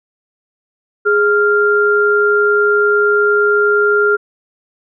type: tone pair together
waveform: sine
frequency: 414.5 / 1394.2 Hz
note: G#4 / F6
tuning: -3 / -3 cents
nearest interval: octave + major sixth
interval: 2100 cents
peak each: -12 dBFS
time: 1.05-4.17 s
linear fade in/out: 20 ms
effects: none